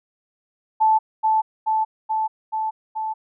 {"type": "tone with echo", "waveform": "sine", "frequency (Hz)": 875, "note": "A5", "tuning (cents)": -10, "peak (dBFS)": -13, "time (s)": [0.8, 0.99], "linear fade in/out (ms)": 20, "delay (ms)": 430, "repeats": 5, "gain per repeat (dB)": -2, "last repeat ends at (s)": 3.14, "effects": []}